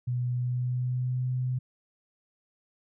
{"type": "tone with pitch glide", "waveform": "sine", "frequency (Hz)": [123.47, 127.01], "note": ["B2", "B2"], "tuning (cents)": [0, 49], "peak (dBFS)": -26, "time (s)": [0.07, 1.59], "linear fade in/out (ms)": 10, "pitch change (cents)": 49, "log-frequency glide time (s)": [0.33, 1.29], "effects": []}